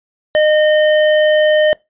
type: tone with sample-and-hold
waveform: sine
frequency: 612 Hz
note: D#5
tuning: 29 cents flat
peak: -8 dBFS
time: 0.35-1.73 s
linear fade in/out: 0 ms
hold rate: 2450 Hz
effects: noise-tail reverb RT60 0.2 s tail -23 dB re dry + resampled to 8000 Hz